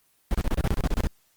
brown noise bursts, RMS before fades -22 dBFS, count 12, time 0.31-1.071 s, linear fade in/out 0 ms, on 35 ms, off 31 ms, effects white hiss -65 dBFS RMS until 1.36 s + Opus 24 kbps

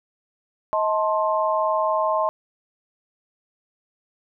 sine chord, A diminished, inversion second, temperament just, 633.6 / 880 / 1056 Hz, Eb5 / A5 / C6, +31 / 0 / +16 cents, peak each -22 / -25 / -23 dBFS, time 0.73-2.29 s, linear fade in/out 0 ms, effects none

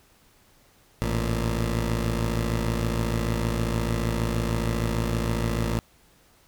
15% pulse tone pair together, 54.74 / 116 Hz, A1 / A#2, -8 / -8 cents, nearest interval octave + minor second, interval 1300 cents, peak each -19 / -22 dBFS, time 1.02-5.79 s, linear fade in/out 0 ms, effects pink hiss -59 dBFS RMS until 6.47 s

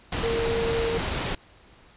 sine tone in noise, 460.2 Hz, A#4, 22 cents flat, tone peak -24 dBFS, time 0.23-0.98 s, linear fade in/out 5 ms, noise pink, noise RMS -28 dBFS, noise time 0.12-1.35 s, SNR +1 dB, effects pink hiss -54 dBFS RMS until 1.96 s + resampled to 8000 Hz

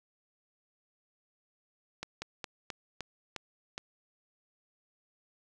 slowing click train, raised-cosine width 0.2 ms, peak -20 dBFS, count 7, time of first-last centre 2.03-3.779 s, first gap 190 ms, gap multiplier 1.17, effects none

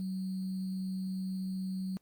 sine tone with sample-and-hold, 188.2 Hz, F#3, 30 cents sharp, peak -33 dBFS, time 0-1.97 s, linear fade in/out 0 ms, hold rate 4410 Hz, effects pink hiss -74 dBFS RMS until 2.01 s + Opus 24 kbps

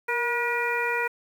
harmonic tone with a mistuned harmonic, 480.8 Hz, B4, 46 cents flat, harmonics 1 / 2 / 3 / 4 / 5, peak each -30 / -30 / -30 / -30 / -30 dBFS, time 0.08-1.08 s, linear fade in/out 10 ms, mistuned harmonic 1, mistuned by -36 cents, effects 8-bit

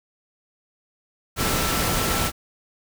sine tone in noise, 1336 Hz, E6, 23 cents sharp, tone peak -31 dBFS, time 1.36-2.32 s, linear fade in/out 50 ms, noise pink, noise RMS -23 dBFS, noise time 1.36-2.32 s, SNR -11 dB, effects none

